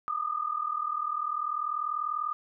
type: tone pair together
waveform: sine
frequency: 1201.8 / 1242 Hz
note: D6 / D#6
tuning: +40 / -3 cents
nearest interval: minor second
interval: 57 cents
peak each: -31 / -32 dBFS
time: 0.08-2.33 s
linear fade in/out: 0 ms
effects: none